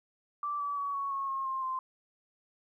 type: tone with pitch steps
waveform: sine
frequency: 1168 / 1149.3 / 1130.8 / 1112.7 / 1094.8 / 1077.3 / 1060 / 1043 Hz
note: D6 / D6 / C#6 / C#6 / C#6 / C#6 / C6 / C6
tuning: -10 / -38 / +34 / +6 / -22 / -50 / +22 / -6 cents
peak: -31 dBFS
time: 0.43-1.79 s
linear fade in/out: 2 ms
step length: 170 ms
effects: 12-bit